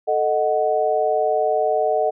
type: chord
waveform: sine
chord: D# diminished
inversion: second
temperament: equal with one note detuned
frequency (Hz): 440 / 620.1 / 740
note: A4 / D#5 / F#5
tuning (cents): 0 / -6 / 0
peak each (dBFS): -22 / -20 / -21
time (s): 0.07-2.11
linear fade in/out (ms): 20
effects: none